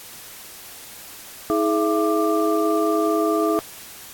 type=tone cluster; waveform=sine; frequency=321.1 / 421.6 / 671 / 1183 Hz; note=E4 / G#4 / E5 / D6; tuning=-45 / +26 / +31 / +12 cents; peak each=-21 / -22 / -24 / -25 dBFS; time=1.5-3.59 s; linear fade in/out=0 ms; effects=white hiss -40 dBFS RMS until 4.13 s + AAC 64 kbps